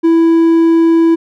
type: tone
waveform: triangle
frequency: 330.3 Hz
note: E4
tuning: 4 cents sharp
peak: -4 dBFS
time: 0.03-1.16 s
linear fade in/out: 20 ms
effects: none